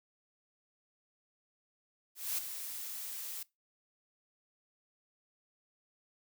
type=noise with ADSR envelope; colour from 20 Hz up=blue; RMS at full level=-33 dBFS; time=2.15-3.43 s; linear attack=230 ms; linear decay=10 ms; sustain=-9 dB; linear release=5 ms; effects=noise-tail reverb RT60 0.2 s tail -21 dB re dry